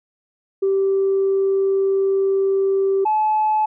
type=tone pair in turn; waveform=sine; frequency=389.1 / 860.2 Hz; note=G4 / A5; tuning=-13 / -39 cents; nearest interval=octave + major second; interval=1374 cents; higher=second; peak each=-14 dBFS; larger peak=neither; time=0.62-3.05 / 3.05-3.66 s; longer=first; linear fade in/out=10 ms; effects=tanh soft clip ceiling -11 dBFS